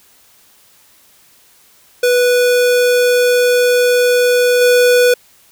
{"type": "tone with level steps", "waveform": "square", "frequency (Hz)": 491.8, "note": "B4", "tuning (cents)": -7, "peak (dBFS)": [-10, -8], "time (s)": [2.03, 5.14], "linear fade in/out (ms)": 5, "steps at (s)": 4.61, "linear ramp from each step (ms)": 5, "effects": ["white hiss -49 dBFS RMS until 5.51 s"]}